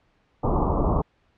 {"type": "low-pass noise", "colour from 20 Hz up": "pink", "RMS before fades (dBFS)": -22, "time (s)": [0.43, 1.02], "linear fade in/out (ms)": 10, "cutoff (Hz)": 1200, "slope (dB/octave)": 96, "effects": ["pink hiss -65 dBFS RMS until 1.37 s", "low-pass 3000 Hz 12 dB/octave"]}